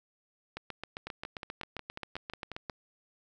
two click trains, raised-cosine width 0.3 ms, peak -23 / -22 dBFS, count 10 / 17, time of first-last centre 1.07-2.697 / 0.57-2.698 s, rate 5.53 / 7.52 Hz, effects none

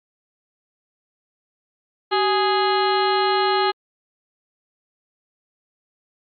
harmonic tone with a mistuned harmonic, 415.3 Hz, G#4, in tune, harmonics 1 / 2 / 3 / 4 / 5 / 6 / 7 / 8 / 9 / 10, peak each -21 / -21 / -24 / -29 / -33 / -38 / -31 / -33 / -40 / -29 dBFS, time 2.11-3.72 s, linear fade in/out 20 ms, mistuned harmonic 1, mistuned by -140 cents, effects Opus 48 kbps

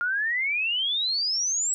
sine exponential sweep, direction up, 1396 to 7902 Hz, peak -23 dBFS, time 0.01-1.74 s, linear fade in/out 0 ms, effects none

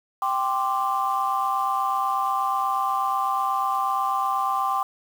sine chord, G suspended fourth, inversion none, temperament equal, 784 / 1046.5 / 1174.7 Hz, G5 / C6 / D6, 0 / 0 / 0 cents, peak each -25 dBFS, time 0.22-4.83 s, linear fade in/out 2 ms, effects tanh soft clip ceiling -13 dBFS + 7-bit

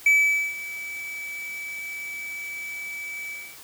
triangle tone with ADSR envelope, 2299 Hz, D7, 37 cents flat, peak -12 dBFS, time 0.06-3.58 s, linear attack 4 ms, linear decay 470 ms, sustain -18 dB, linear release 280 ms, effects white hiss -45 dBFS RMS until 3.63 s

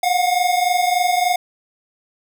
square tone pair together, 712 / 735.4 Hz, F5 / F#5, +33 / -11 cents, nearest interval minor second, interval 56 cents, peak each -18 / -20 dBFS, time 0.03-1.36 s, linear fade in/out 5 ms, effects none

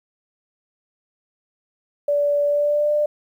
sine tone with pitch glide, 579 to 595.3 Hz, D5 to D5, -25 to +23 cents, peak -16 dBFS, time 2.08-3.06 s, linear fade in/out 5 ms, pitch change +48 cents, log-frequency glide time 2.45-2.91 s, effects 9-bit

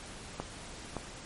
clicks, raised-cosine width 1 ms, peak -20 dBFS, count 2, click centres 0.4 / 0.967 s, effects pink hiss -46 dBFS RMS until 1.25 s + MP3 48 kbps

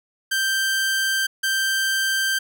sawtooth tone pair in turn, 1568 / 1568 Hz, G6 / G6, 0 / 0 cents, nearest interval unison, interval 0 cents, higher neither, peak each -16 dBFS, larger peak neither, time 0.31-1.27 / 1.43-2.39 s, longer neither, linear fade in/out 10 ms, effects none

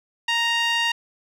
sawtooth tone with band-pass filter, 932 Hz, A#5, 1 cent flat, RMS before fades -22 dBFS, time 0.28-0.92 s, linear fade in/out 5 ms, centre 2700 Hz, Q 1.7, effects none

